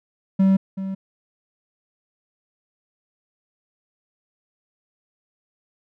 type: tone with echo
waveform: triangle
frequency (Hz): 192.4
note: G3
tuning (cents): -32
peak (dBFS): -11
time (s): 0.39-0.57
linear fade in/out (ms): 10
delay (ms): 380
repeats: 1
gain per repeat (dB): -12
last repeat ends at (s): 0.95
effects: none